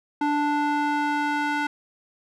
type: tone with band-pass filter sweep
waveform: square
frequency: 293.7 Hz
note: D4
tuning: in tune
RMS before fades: -24 dBFS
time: 0.21-1.67 s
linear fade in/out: 5 ms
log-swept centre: 770 to 1400 Hz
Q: 1.2
effects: none